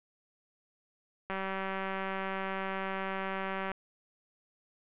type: click train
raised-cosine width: 0.5 ms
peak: -21 dBFS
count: 465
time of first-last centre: 1.3-3.717 s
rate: 192 Hz
effects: resampled to 8000 Hz + 10-bit